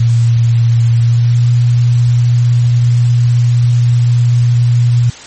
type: tone with pitch glide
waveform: sine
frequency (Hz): 116.9 to 120.33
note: A#2 to B2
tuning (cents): +5 to -45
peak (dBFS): -6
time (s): 0-5.1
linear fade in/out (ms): 5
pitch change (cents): +50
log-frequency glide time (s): 0.98-1.45
effects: white hiss -31 dBFS RMS until 5.26 s + MP3 32 kbps